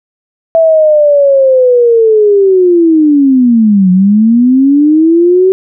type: linear two-way sweep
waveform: sine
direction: down then up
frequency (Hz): 661 to 180 to 381.9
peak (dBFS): -3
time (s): 0.55-5.52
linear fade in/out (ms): 0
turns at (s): 3.91
effects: none